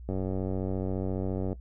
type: click train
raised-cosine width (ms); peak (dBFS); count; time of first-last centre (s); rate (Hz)
2; -19; 137; 0.09-1.529; 94.5
effects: noise-tail reverb RT60 0.1 s tail -18 dB re dry + added 60 Hz sine -41 dBFS peak until 1.6 s